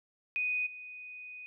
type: tone with level steps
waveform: sine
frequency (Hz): 2489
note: D#7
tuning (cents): 0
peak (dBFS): -29 / -43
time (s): 0.36-1.46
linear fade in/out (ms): 0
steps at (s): 0.66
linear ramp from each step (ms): 10
effects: none